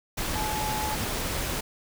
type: tone in noise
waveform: sine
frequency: 856 Hz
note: A5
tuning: 48 cents flat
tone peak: -30 dBFS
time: 0.35-0.95 s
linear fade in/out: 10 ms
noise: pink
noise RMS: -30 dBFS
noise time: 0.17-1.61 s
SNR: -3 dB
effects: none